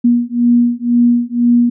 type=beating tone pair; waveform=sine; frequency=238.7 / 240.7 Hz; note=A#3 / B3; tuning=+41 / -44 cents; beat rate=2 Hz; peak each=-12 dBFS; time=0.04-1.7 s; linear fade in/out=10 ms; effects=none